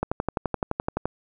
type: click train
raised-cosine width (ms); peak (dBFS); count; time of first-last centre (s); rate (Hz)
1; -10; 13; 0.03-1.056; 11.7
effects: none